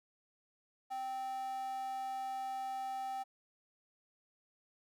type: tone with high-pass filter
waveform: square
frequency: 260 Hz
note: C4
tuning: 11 cents flat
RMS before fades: -40 dBFS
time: 0.9-3.24 s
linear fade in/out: 20 ms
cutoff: 810 Hz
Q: 8.4
effects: none